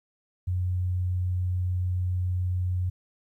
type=tone; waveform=sine; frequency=90.7 Hz; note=F#2; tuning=34 cents flat; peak=-24 dBFS; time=0.47-2.9 s; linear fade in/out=10 ms; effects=11-bit